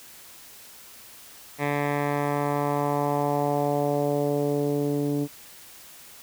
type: tone with low-pass filter sweep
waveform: 10% pulse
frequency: 144.6 Hz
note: D3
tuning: 27 cents flat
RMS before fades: -25 dBFS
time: 1.58-5.28 s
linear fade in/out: 50 ms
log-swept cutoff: 2100 to 320 Hz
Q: 1.9
effects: white hiss -47 dBFS RMS until 6.22 s